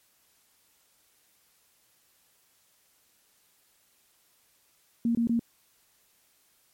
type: tone bursts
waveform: sine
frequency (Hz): 233.1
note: A#3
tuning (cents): 0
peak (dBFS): -22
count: 3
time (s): 5.05-5.394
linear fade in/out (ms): 2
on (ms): 100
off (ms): 22
effects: white hiss -66 dBFS RMS until 6.73 s + MP3 64 kbps